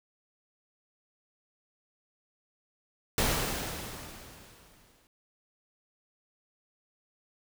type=noise with exponential decay; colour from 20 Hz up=pink; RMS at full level=-26 dBFS; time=3.18-5.07 s; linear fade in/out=1 ms; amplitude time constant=410 ms; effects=none